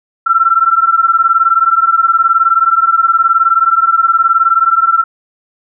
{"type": "beating tone pair", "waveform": "sine", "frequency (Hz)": [1338, 1357], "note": ["E6", "E6"], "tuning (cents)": [25, 50], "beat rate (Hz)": 19, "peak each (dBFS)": -10, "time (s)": [0.26, 5.04], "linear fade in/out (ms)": 10, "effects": []}